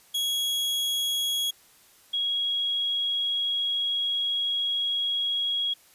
40% pulse / sine tone pair in turn, 3322 / 3309 Hz, G#7 / G#7, 0 / -7 cents, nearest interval unison, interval 7 cents, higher first, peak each -24 dBFS, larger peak neither, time 0.14-1.51 / 2.13-5.74 s, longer second, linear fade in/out 10 ms, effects white hiss -57 dBFS RMS until 5.94 s + resampled to 32000 Hz

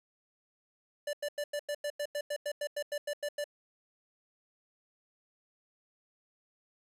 square tone bursts, 585 Hz, D5, 7 cents flat, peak -33 dBFS, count 16, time 1.07-3.442 s, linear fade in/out 5 ms, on 62 ms, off 92 ms, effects resampled to 32000 Hz + 10-bit

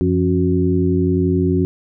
harmonic tone with a mistuned harmonic, 91.4 Hz, F#2, 21 cents flat, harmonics 1 / 2 / 3 / 4, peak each -19 / -19 / -19 / -19 dBFS, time 0.01-1.65 s, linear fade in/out 0 ms, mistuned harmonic 2, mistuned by -91 cents, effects none

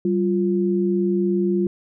sine tone pair together, 193.1 / 349.9 Hz, G3 / F4, -26 / +3 cents, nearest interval minor seventh, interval 1029 cents, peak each -20 dBFS, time 0.05-1.67 s, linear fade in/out 2 ms, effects none

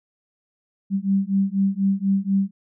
sine beating tone pair, 193.5 / 197.6 Hz, G3 / G3, -22 / +14 cents, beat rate 4.1 Hz, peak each -21 dBFS, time 0.9-2.51 s, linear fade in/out 50 ms, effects none

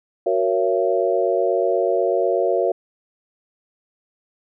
sine chord, F# dominant seventh, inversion none, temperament equal with one note detuned, 370 / 466.2 / 554.4 / 675.8 Hz, F#4 / A#4 / C#5 / E5, 0 / 0 / 0 / +43 cents, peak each -22 dBFS, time 0.26-2.72 s, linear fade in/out 5 ms, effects none

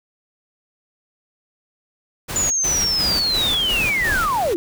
pink noise bursts, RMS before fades -27 dBFS, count 6, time 2.28-4.26 s, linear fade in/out 20 ms, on 230 ms, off 120 ms
sine linear sweep, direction down, 7040 to 313.4 Hz, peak -17 dBFS, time 2.36-4.56 s, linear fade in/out 0 ms
pink noise, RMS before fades -31 dBFS, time 2.79-4.55 s, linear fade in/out 20 ms
effects none

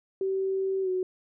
sine tone with pitch glide, 384.1 to 369.7 Hz, G4 to F#4, -35 to -1 cents, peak -25 dBFS, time 0.21-1.03 s, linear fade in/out 2 ms, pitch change -66 cents, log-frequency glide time 0.82-0.89 s, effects none

